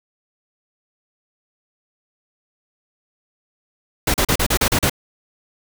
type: noise bursts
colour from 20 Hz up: pink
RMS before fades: -17 dBFS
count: 8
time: 4.07-4.897 s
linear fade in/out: 5 ms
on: 71 ms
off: 37 ms
effects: none